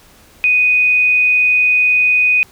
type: tone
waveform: sine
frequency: 2489 Hz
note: D#7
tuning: in tune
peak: -9 dBFS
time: 0.44-2.43 s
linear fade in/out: 0 ms
effects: pink hiss -46 dBFS RMS until 2.51 s